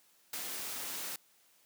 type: noise with ADSR envelope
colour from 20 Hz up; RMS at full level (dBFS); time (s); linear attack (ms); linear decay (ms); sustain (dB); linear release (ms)
white; -38; 0.33-1.16; 4; 31; -2; 3
effects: white hiss -67 dBFS RMS until 1.65 s + high-pass 150 Hz 12 dB/octave